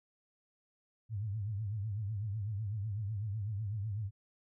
sine tone with vibrato, 104.5 Hz, G#2, 11 cents sharp, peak -34 dBFS, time 1.09-4.11 s, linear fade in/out 50 ms, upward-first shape triangle, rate 8 Hz, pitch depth 170 cents each way, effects none

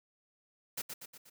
white noise with echo, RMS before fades -37 dBFS, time 0.77-0.82 s, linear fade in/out 10 ms, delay 120 ms, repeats 4, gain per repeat -5 dB, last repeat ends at 1.3 s, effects none

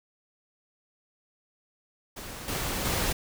pink noise with level steps, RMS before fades -40 / -31 / -28 dBFS, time 2.16-3.13 s, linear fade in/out 10 ms, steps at 2.48 / 2.85 s, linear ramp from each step 2 ms, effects none

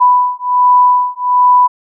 sine beating tone pair, 991 / 992.3 Hz, B5 / B5, +6 / +8 cents, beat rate 1.3 Hz, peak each -10 dBFS, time 0-1.68 s, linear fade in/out 20 ms, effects none

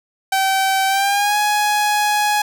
sawtooth tone with pitch glide, 771 to 835.9 Hz, G5 to G#5, -29 to +11 cents, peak -11 dBFS, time 0.32-2.42 s, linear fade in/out 5 ms, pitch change +140 cents, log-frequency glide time 0.87-1.37 s, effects none

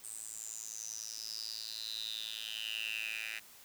10% pulse tone with high-pass filter sweep, 110.3 Hz, A2, 5 cents sharp, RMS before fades -42 dBFS, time 0.03-3.4 s, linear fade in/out 20 ms, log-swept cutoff 8600 to 2200 Hz, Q 8.8, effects white hiss -57 dBFS RMS until 3.64 s

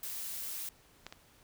blue noise, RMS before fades -40 dBFS, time 0.03-0.69 s, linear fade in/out 2 ms
clicks, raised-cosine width 0.2 ms, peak -25 / -28 dBFS, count 2, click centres 1.066 / 1.125 s
effects pink hiss -63 dBFS RMS until 1.43 s

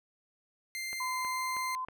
sawtooth tone, 2093 Hz, C7, in tune, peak -32 dBFS, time 0.75-1.75 s, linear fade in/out 0 ms
click train, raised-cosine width 0.5 ms, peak -30 dBFS, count 4, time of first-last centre 0.93-1.885 s, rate 3.14 Hz
sine tone with pitch glide, 1019 to 1025.5 Hz, C6 to C6, -46 to -35 cents, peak -33 dBFS, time 1-1.85 s, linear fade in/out 5 ms, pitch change +11 cents, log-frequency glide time 1.31-1.39 s
effects none

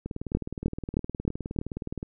two click trains, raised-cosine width 3 ms, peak -20 / -10 dBFS, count 39 / 5, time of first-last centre 0.06-2.029 / 0.35-1.588 s, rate 19.3 / 3.23 Hz, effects none

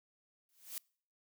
blue noise with exponential growth, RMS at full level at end -39 dBFS, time 0.49-0.78 s, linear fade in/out 1 ms, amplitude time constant 61 ms, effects noise-tail reverb RT60 0.5 s tail -26 dB re dry

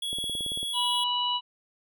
square tone, 3351 Hz, G#7, 15 cents sharp, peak -30 dBFS, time 0.02-1.04 s, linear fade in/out 5 ms
click train, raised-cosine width 2 ms, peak -28 dBFS, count 10, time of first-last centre 0.13-0.63 s, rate 18 Hz
harmonic tone, 980 Hz, B5, 14 cents flat, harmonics 1 / 3 / 4, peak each -29 / -27 / -35 dBFS, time 0.73-1.41 s, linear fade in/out 50 ms
effects none

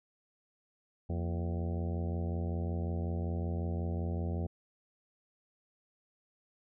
harmonic tone with a mistuned harmonic, 85.4 Hz, F2, 38 cents flat, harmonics 1 / 2 / 3 / 4 / 5 / 6 / 7 / 8 / 9, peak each -33 / -39 / -43 / -45 / -47 / -49 / -50 / -51 / -52 dBFS, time 1.09-4.47 s, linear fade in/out 10 ms, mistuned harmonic 3, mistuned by -150 cents, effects none

